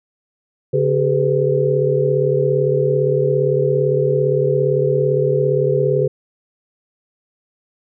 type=tone cluster; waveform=sine; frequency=140.5 / 391.1 / 428.7 / 503 Hz; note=C#3 / G4 / A4 / B4; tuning=+24 / -4 / -45 / +32 cents; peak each=-19 dBFS; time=0.73-6.08 s; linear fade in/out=10 ms; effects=none